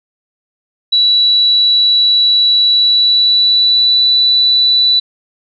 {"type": "tone with pitch glide", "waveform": "sine", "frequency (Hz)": [3932, 3966], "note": ["B7", "B7"], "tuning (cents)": [-8, 7], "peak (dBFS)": -7, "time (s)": [0.92, 5], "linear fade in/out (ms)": 10, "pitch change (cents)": 15, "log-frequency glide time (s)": [2.66, 4.05], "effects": []}